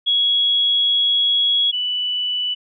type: tone pair in turn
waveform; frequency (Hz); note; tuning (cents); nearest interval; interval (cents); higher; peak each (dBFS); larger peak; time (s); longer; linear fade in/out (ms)
sine; 3335 / 2971; G#7 / F#7; +7 / +6; major second; 201; first; -14 / -19; first; 0.06-1.72 / 1.72-2.55; first; 20
effects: none